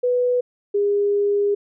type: tone pair in turn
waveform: sine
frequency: 494 / 407 Hz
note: B4 / G#4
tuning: 0 / -35 cents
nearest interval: minor third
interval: 335 cents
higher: first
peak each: -16 dBFS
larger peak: neither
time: 0.03-0.41 / 0.74-1.55 s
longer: second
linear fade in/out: 10 ms
effects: none